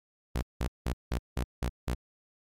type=tone bursts; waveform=sawtooth; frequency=60.7 Hz; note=B1; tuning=29 cents flat; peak=-24 dBFS; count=7; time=0.35-1.948 s; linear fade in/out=5 ms; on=74 ms; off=180 ms; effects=MP3 64 kbps